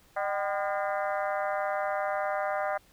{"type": "harmonic tone with a mistuned harmonic", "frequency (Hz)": 202.6, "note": "G#3", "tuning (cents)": -43, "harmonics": [3, 4, 5, 6, 7, 8, 9, 10], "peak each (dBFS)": [-31, -32, -40, -37, -39, -41, -44, -44], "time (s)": [0.16, 2.78], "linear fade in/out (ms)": 10, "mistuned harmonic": 4, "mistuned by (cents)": -82, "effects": ["pink hiss -61 dBFS RMS until 2.92 s"]}